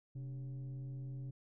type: tone with frequency modulation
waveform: sine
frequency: 130.81 Hz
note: C3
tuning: in tune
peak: -39 dBFS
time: 0.15-1.31 s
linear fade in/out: 10 ms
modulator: 163 Hz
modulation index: 0.34
effects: tanh soft clip ceiling -40 dBFS